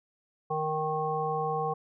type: harmonic tone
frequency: 155.56 Hz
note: D#3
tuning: in tune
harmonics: 1 / 3 / 5 / 7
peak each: -36 / -32 / -31 / -34 dBFS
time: 0.5-1.74 s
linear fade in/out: 10 ms
effects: none